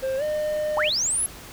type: tone with pitch glide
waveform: triangle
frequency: 529 to 607.7 Hz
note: C5 to D#5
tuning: +19 to -41 cents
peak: -21 dBFS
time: 0.02-0.9 s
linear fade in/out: 20 ms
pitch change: +240 cents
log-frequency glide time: 0.17-0.23 s
type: linear sweep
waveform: sine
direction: up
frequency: 740 to 11310 Hz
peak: -21 dBFS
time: 0.77-1.26 s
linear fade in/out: 0 ms
effects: pink hiss -42 dBFS RMS until 1.52 s